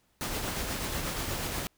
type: noise with tremolo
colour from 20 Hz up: pink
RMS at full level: -32 dBFS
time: 0.21-1.67 s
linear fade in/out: 0 ms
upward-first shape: triangle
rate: 8.3 Hz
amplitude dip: 35%
effects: pink hiss -70 dBFS RMS until 1.77 s